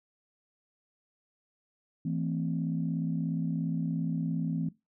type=chord; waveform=sine; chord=A minor; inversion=second; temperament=equal with one note detuned; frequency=164.81 / 224.5 / 261.6 Hz; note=E3 / A3 / C4; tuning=0 / +35 / 0 cents; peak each=-30 / -35 / -34 dBFS; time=2.05-4.69 s; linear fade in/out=5 ms; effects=noise-tail reverb RT60 0.2 s tail -19 dB re dry + tanh soft clip ceiling -19 dBFS